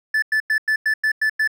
triangle tone bursts, 1746 Hz, A6, 14 cents flat, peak -14 dBFS, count 8, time 0.14-1.476 s, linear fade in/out 5 ms, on 83 ms, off 96 ms, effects none

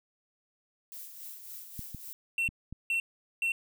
violet noise with tremolo, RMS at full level -43 dBFS, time 0.92-2.13 s, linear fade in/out 0 ms, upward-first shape sine, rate 3.6 Hz, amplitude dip 50%
clicks, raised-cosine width 5 ms, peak -28 dBFS, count 4, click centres 1.793 / 1.947 / 2.489 / 2.726 s
triangle tone bursts, 2711 Hz, E7, 48 cents sharp, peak -25 dBFS, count 3, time 2.38-3.52 s, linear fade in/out 2 ms, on 100 ms, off 420 ms
effects none

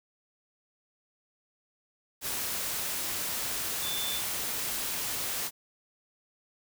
sine tone in noise, 3520 Hz, A7, in tune, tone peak -34 dBFS, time 3.81-4.22 s, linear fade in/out 50 ms, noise white, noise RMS -33 dBFS, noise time 2.21-5.51 s, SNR -4 dB, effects none

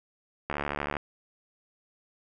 click train, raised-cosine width 0.5 ms, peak -15 dBFS, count 35, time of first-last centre 0.5-0.968 s, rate 72.7 Hz, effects none

